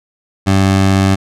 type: tone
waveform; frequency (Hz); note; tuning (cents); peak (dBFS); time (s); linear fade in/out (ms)
20% pulse; 96.6; G2; -25; -4; 0.46-1.16; 20
effects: low-pass 9000 Hz 12 dB/octave